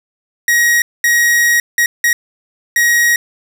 45% pulse tone bursts at uneven times, 1894 Hz, A#6, 27 cents sharp, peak -9 dBFS, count 5, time 0.48-0.82 / 1.04-1.6 / 1.78-1.86 / 2.04-2.13 / 2.76-3.16 s, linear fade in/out 2 ms, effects none

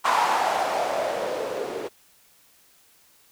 violet noise with low-pass filter sweep, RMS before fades -25 dBFS, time 0.04-1.89 s, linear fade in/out 20 ms, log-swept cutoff 980 to 410 Hz, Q 4, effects white hiss -58 dBFS RMS until 3.31 s

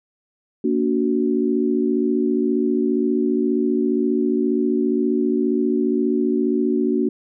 sine chord, Bb augmented, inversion none, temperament equal with one note detuned, 233.1 / 288 / 370 Hz, Bb3 / D4 / F#4, 0 / -34 / 0 cents, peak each -21 dBFS, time 0.64-7.09 s, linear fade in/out 5 ms, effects none

